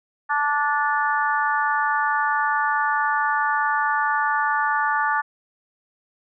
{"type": "harmonic tone", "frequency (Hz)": 291.8, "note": "D4", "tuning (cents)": -11, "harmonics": [3, 4, 5, 6], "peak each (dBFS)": [-23, -24, -25, -26], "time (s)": [0.29, 5.22], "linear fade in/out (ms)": 20, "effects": []}